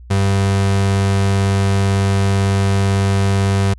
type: tone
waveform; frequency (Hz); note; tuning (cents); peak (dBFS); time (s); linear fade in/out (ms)
35% pulse; 98; G2; 0; -11; 0.1-3.74; 10
effects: added 60 Hz sine -35 dBFS peak until 3.78 s + resampled to 24000 Hz